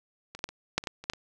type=clicks; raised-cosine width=0.2 ms; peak=-23 / -29 / -11 / -26 / -8 / -24 / -14 / -26 / -10 / -21 dBFS; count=10; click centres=0.35 / 0.391 / 0.441 / 0.49 / 0.78 / 0.839 / 0.872 / 1.04 / 1.099 / 1.135 s; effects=none